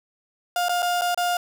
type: tone with dropouts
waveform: 35% pulse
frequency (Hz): 707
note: F5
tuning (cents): +21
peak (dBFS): -19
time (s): 0.56-1.37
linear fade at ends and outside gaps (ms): 2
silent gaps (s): 0.685-0.693 / 0.822-0.827 / 1.012-1.018 / 1.146-1.175
effects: none